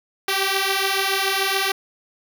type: beating tone pair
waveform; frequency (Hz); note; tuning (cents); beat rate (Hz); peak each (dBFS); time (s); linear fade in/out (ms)
5% pulse; 385.3 / 392.3; G4 / G4; -30 / +1; 7; -11; 0.28-1.72; 5
effects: none